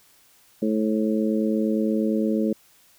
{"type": "harmonic tone", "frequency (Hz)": 108.6, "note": "A2", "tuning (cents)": -22, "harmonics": [2, 3, 4, 5], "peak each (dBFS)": [-22, -26, -28, -30], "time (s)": [0.62, 2.53], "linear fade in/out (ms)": 5, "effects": ["white hiss -57 dBFS RMS until 2.98 s"]}